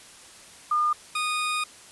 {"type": "tone pair in turn", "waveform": ["sine", "20% pulse"], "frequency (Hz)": [1213, 1234.2], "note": ["D#6", "D#6"], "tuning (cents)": [-44, -14], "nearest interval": "unison", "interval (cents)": 30, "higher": "second", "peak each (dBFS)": -20, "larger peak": "neither", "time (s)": [[0.71, 0.93], [1.15, 1.64]], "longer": "second", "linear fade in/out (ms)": 5, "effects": ["white hiss -48 dBFS RMS until 1.91 s", "resampled to 24000 Hz"]}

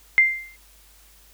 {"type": "tone with exponential decay", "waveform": "sine", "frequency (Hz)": 2093, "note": "C7", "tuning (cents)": 0, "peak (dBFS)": -9, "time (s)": [0.18, 0.56], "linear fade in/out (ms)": 0, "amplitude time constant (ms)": 81, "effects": ["added 50 Hz sine -54 dBFS peak until 1.33 s", "white hiss -54 dBFS RMS until 1.33 s"]}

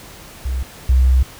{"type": "tone pair in turn", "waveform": "sine", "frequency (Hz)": [64.2, 64.2], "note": ["C2", "C2"], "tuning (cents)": [-32, -32], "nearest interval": "unison", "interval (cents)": 0, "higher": "neither", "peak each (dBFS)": [-18, -9], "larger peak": "second", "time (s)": [[0.45, 0.63], [0.89, 1.23]], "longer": "second", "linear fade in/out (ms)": 5, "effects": ["pink hiss -39 dBFS RMS until 1.39 s"]}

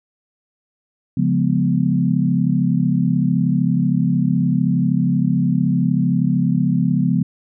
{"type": "chord", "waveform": "sine", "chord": "C# dominant seventh", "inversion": "none", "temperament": "equal", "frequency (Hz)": [138.59, 174.61, 207.7, 246.9], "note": ["C#3", "E#3", "G#3", "B3"], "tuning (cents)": [0, 0, 0, 0], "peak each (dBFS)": [-20, -18, -22, -20], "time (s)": [1.17, 7.23], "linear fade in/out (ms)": 5, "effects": []}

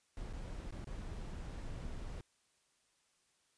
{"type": "noise with dropouts", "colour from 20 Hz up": "brown", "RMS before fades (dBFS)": -44, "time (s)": [0.17, 2.21], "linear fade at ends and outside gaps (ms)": 1, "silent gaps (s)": [[0.329, 0.334], [0.708, 0.724], [0.844, 0.871]], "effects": ["white hiss -75 dBFS RMS until 3.57 s", "resampled to 22050 Hz"]}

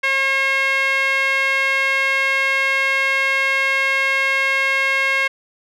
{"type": "tone with band-pass filter", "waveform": "sawtooth", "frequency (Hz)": 540, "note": "C#5", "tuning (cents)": -45, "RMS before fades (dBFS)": -18, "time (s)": [0.03, 5.28], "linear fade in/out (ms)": 10, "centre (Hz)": 2100, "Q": 3.6, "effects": []}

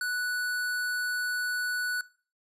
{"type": "tone", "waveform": "square", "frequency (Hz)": 1480, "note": "F#6", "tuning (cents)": 0, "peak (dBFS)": -29, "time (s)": [0.01, 2.01], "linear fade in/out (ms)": 2, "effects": ["noise-tail reverb RT60 0.4 s tail -20 dB re dry", "resampled to 32000 Hz"]}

